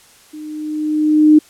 sine tone with level ramp, 305.3 Hz, D#4, 33 cents flat, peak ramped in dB -29 to -3 dBFS, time 0.33-1.39 s, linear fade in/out 10 ms, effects white hiss -47 dBFS RMS until 1.49 s + low-pass 11000 Hz 12 dB/octave

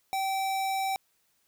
square tone, 773 Hz, G5, 24 cents flat, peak -28 dBFS, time 0.13-0.96 s, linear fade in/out 0 ms, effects white hiss -71 dBFS RMS until 1.47 s

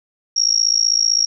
sine tone with amplitude modulation, 5588 Hz, F8, in tune, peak -9 dBFS, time 0.36-1.26 s, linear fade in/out 10 ms, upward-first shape sine, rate 55.7 Hz, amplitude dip 100%, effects none

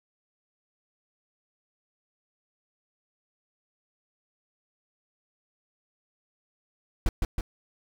brown noise with echo, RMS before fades -22 dBFS, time 7.06-7.09 s, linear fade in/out 2 ms, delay 160 ms, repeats 2, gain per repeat -3 dB, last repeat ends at 7.41 s, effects none

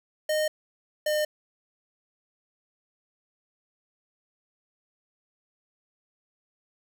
square tone pair in turn, 615 / 606.5 Hz, D#5 / D#5, -20 / -44 cents, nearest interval unison, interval 24 cents, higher first, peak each -24 dBFS, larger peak neither, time 0.29-0.48 / 1.06-1.25 s, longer neither, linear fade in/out 5 ms, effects 9-bit

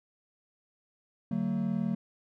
triangle tone cluster, 144.8 / 186.4 / 226 Hz, D3 / F#3 / A3, -24 / +13 / +47 cents, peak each -35 / -29 / -29 dBFS, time 1.31-1.95 s, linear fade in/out 5 ms, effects none

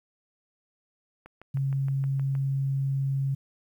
click train, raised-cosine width 0.5 ms, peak -31 dBFS, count 8, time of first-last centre 1.26-2.352 s, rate 6.41 Hz
sine tone, 136.4 Hz, C#3, 28 cents flat, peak -24 dBFS, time 1.54-3.35 s, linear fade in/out 10 ms
effects 10-bit

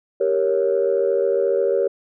sine chord, G diminished, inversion none, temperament equal, 392 / 466.2 / 554.4 Hz, G4 / Bb4 / Db5, 0 / 0 / 0 cents, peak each -20 dBFS, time 0.2-1.88 s, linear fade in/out 10 ms, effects tanh soft clip ceiling -9 dBFS

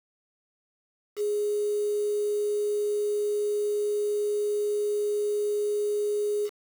sine tone with quantisation, 415.3 Hz, G#4, in tune, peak -24 dBFS, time 1.16-6.5 s, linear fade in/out 50 ms, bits 7, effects none

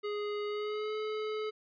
square tone with pitch glide, 415.3 to 429.7 Hz, G#4 to A4, 0 to -41 cents, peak -34 dBFS, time 0.03-1.51 s, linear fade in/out 20 ms, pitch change +59 cents, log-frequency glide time 0.47-0.95 s, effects resampled to 11025 Hz

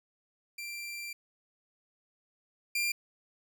sawtooth tone pair in turn, 2360 / 2385 Hz, D7 / D7, +8 / +26 cents, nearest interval unison, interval 18 cents, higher second, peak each -35 / -25 dBFS, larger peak second, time 0.58-1.13 / 2.75-2.92 s, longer first, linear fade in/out 5 ms, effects none

